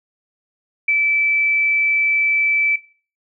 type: tone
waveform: sine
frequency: 2316 Hz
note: D7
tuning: 25 cents flat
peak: -13 dBFS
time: 0.88-2.76 s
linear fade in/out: 5 ms
effects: noise-tail reverb RT60 0.4 s tail -19 dB re dry